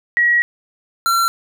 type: tone pair in turn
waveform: sine / square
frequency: 1911 / 1361.9 Hz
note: A#6 / F6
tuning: +43 / -44 cents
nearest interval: tritone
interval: 587 cents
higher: first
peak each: -11 / -14 dBFS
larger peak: first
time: 0.17-0.42 / 1.06-1.28 s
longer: first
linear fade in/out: 0 ms
effects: none